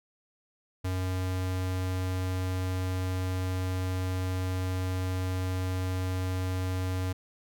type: tone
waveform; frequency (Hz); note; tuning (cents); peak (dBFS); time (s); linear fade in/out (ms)
square; 92.5; F#2; 0; -29; 0.84-7.13; 10
effects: none